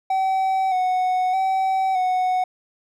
triangle tone with vibrato, 751 Hz, F#5, 26 cents sharp, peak -16 dBFS, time 0.1-2.44 s, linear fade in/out 5 ms, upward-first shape square, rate 0.81 Hz, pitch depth 30 cents each way, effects none

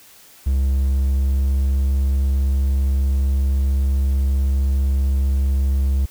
triangle tone with pitch glide, 67.1 to 67.72 Hz, C2 to C#2, +44 to -40 cents, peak -13 dBFS, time 0.46-6.06 s, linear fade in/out 10 ms, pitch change +16 cents, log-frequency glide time 0.59-1.88 s, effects white hiss -47 dBFS RMS until 6.1 s

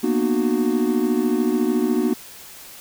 triangle chord, B major seventh, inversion third, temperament equal with one note detuned, 233.1 / 246.9 / 303.7 / 370 Hz, A#3 / B3 / D#4 / F#4, 0 / 0 / -42 / 0 cents, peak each -21 dBFS, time 0.03-2.14 s, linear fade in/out 10 ms, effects white hiss -41 dBFS RMS until 2.8 s

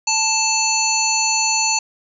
harmonic tone, 880 Hz, A5, in tune, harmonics 1 / 3 / 5 / 7 / 8, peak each -22 / -22 / -22 / -22 / -22 dBFS, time 0.07-1.79 s, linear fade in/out 5 ms, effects none

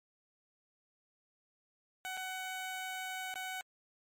15% pulse tone with dropouts, 749 Hz, F#5, 21 cents sharp, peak -32 dBFS, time 2.05-3.61 s, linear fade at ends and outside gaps 0 ms, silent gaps 2.169-2.174 / 3.341-3.357 s, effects MP3 64 kbps

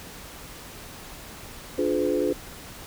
sine chord, D diminished seventh, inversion none, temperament just, 293.7 / 352.4 / 422.9 / 507.5 Hz, D4 / F4 / Ab4 / Cb5, 0 / +16 / +31 / +47 cents, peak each -27 dBFS, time 1.78-2.33 s, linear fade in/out 5 ms, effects pink hiss -42 dBFS RMS until 2.86 s

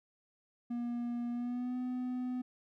triangle tone with pitch glide, 239.1 to 251 Hz, A#3 to B3, +44 to +28 cents, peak -32 dBFS, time 0.7-2.42 s, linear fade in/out 10 ms, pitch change +84 cents, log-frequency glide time 1.31-1.76 s, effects none

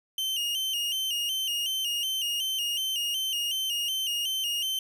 40% pulse tone with vibrato, 2970 Hz, F#7, 6 cents sharp, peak -26 dBFS, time 0.18-4.79 s, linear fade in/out 2 ms, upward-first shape square, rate 2.7 Hz, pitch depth 69 cents each way, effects none

